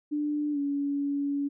sine tone with pitch glide, 296.2 to 283.3 Hz, D4 to C#4, +15 to +38 cents, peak -26 dBFS, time 0.11-1.49 s, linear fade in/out 20 ms, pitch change -77 cents, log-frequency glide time 0.52-0.58 s, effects none

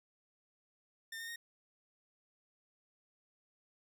sawtooth tone with pitch steps, 1807 / 1832.2 / 1857.8 Hz, A6 / A#6 / A#6, +46 / -30 / -6 cents, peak -39 dBFS, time 1.12-1.36 s, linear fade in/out 5 ms, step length 80 ms, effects none

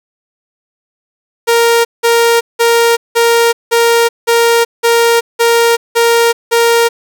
sawtooth tone bursts, 466.2 Hz, A#4, in tune, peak -3 dBFS, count 10, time 1.47-6.89 s, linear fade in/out 20 ms, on 380 ms, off 180 ms, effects none

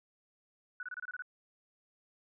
sine tone bursts, 1480 Hz, F#6, in tune, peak -38 dBFS, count 8, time 0.8-1.222 s, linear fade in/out 2 ms, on 30 ms, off 26 ms, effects none

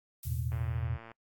violet noise with exponential decay, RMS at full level -41 dBFS, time 0.23-0.88 s, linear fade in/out 2 ms, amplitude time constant 140 ms
sine chord, E suspended fourth, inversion none, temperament equal, 82.41 / 110 / 123.47 Hz, E2 / A2 / B2, 0 / 0 / 0 cents, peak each -34 / -38 / -34 dBFS, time 0.25-0.98 s, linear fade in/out 20 ms
click train, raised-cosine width 0.5 ms, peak -33 dBFS, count 69, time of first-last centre 0.52-1.116 s, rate 114 Hz
effects noise-tail reverb RT60 0.1 s tail -25 dB re dry + AAC 64 kbps

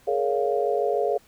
sine chord, Bb minor seventh, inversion third, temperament just, 419.5 / 466.2 / 559.4 / 699.2 Hz, Ab4 / Bb4 / Db5 / F5, +17 / 0 / +16 / +2 cents, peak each -25 / -27 / -27 / -27 dBFS, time 0.07-1.18 s, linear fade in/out 10 ms, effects pink hiss -57 dBFS RMS until 1.27 s

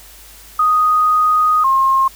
sine tone pair in turn, 1244.5 / 1068.1 Hz, D#6 / C6, 0 / +35 cents, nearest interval minor third, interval 265 cents, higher first, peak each -10 dBFS, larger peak neither, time 0.59-1.64 / 1.64-2.08 s, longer first, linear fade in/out 5 ms, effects added 50 Hz sine -44 dBFS peak until 2.15 s + white hiss -41 dBFS RMS until 2.15 s

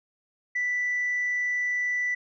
sine tone, 1975.5 Hz, B6, in tune, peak -23 dBFS, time 0.55-2.15 s, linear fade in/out 10 ms, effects tanh soft clip ceiling -21 dBFS

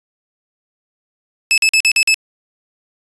sawtooth tone bursts, 2609 Hz, E7, 18 cents flat, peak -6 dBFS, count 6, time 1.51-2.142 s, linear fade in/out 0 ms, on 67 ms, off 46 ms, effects resampled to 22050 Hz

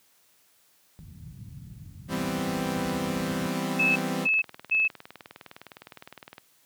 pink low-pass noise, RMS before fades -38 dBFS, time 0.99-3.46 s, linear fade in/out 0 ms, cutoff 160 Hz, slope 24 dB/octave
sawtooth chord, C major seventh, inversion first, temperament equal, 164.81 / 196 / 246.9 / 261.6 Hz, E3 / G3 / B3 / C4, 0 / 0 / 0 / 0 cents, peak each -29 / -28 / -31 / -28 dBFS, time 2.08-4.28 s, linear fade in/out 50 ms
click train, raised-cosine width 0.3 ms, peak -26 dBFS, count 61, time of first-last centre 3.32-6.381 s, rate 19.6 Hz
sine tone bursts, 2601 Hz, E7, 24 cents flat, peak -20 dBFS, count 3, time 3.79-4.88 s, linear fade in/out 10 ms, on 170 ms, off 290 ms
effects white hiss -63 dBFS RMS until 6.65 s + high-pass 100 Hz 12 dB/octave

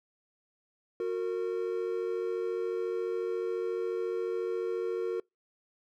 triangle tone pair together, 364.9 / 459.1 Hz, F#4 / A#4, -24 / -26 cents, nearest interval major third, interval 398 cents, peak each -31 / -30 dBFS, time 1-5.2 s, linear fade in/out 2 ms, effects noise-tail reverb RT60 0.2 s tail -26 dB re dry

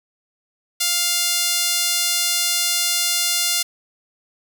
sawtooth tone with high-pass filter, 700 Hz, F5, 4 cents sharp, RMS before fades -20 dBFS, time 0.8-3.63 s, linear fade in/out 10 ms, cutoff 4000 Hz, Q 0.83, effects none

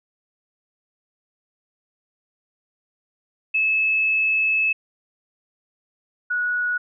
sine tone pair in turn, 2600 / 1463 Hz, E7 / F#6, -24 / -20 cents, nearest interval minor seventh, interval 996 cents, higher first, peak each -17 / -20 dBFS, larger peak first, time 3.54-4.73 / 6.3-6.78 s, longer first, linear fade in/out 10 ms, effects none

